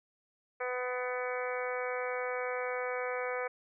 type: harmonic tone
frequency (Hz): 250.1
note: B3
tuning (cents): +22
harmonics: 2 / 3 / 4 / 5 / 6 / 7 / 8 / 9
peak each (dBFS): -35 / -42 / -44 / -42 / -43 / -45 / -46 / -42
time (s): 0.6-3.48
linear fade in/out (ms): 10
effects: none